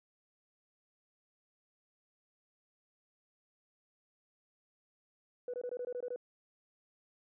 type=tone bursts; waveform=sine; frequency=492.6 Hz; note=B4; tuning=5 cents flat; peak=-35 dBFS; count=9; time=5.48-6.161 s; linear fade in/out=2 ms; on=57 ms; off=21 ms; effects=tanh soft clip ceiling -32 dBFS